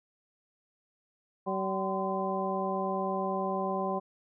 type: harmonic tone with a mistuned harmonic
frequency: 191.2 Hz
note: G3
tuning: 43 cents flat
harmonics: 1 / 2 / 3 / 4 / 5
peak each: -35 / -35 / -35 / -35 / -35 dBFS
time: 1.46-4 s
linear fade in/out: 20 ms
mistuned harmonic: 5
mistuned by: +120 cents
effects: none